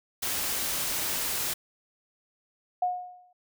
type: noise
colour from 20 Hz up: white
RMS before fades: -30 dBFS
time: 0.22-1.54 s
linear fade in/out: 10 ms
type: tone with exponential decay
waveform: sine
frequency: 723 Hz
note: F#5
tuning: 40 cents flat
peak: -21 dBFS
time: 2.82-3.33 s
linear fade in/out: 5 ms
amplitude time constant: 110 ms
effects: none